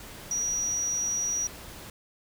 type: tone in noise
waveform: sine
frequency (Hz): 5790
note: F#8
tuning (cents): -38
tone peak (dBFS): -26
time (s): 0.31-1.47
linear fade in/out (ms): 2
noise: pink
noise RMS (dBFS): -44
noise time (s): 0-1.9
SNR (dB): +15
effects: none